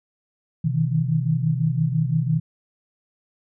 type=tone cluster; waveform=sine; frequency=127.2 / 156.1 / 162 Hz; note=C3 / D#3 / E3; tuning=-48 / +6 / -30 cents; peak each=-23 dBFS; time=0.64-2.4 s; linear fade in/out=10 ms; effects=none